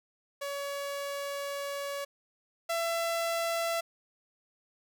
sawtooth tone pair in turn, 564 / 670.7 Hz, C#5 / E5, +30 / +30 cents, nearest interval minor third, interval 300 cents, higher second, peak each -30 / -25 dBFS, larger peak second, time 0.41-2.05 / 2.69-3.81 s, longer first, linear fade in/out 10 ms, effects none

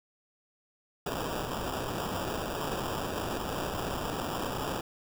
white noise with sample-and-hold, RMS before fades -34 dBFS, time 1.06-4.81 s, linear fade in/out 5 ms, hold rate 2100 Hz, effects none

